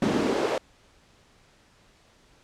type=noise with high-pass filter sweep; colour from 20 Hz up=brown; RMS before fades=-25 dBFS; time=0.02-0.58 s; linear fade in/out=2 ms; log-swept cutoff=230 to 530 Hz; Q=2.3; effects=pink hiss -59 dBFS RMS until 2.43 s + low-pass 7000 Hz 12 dB/octave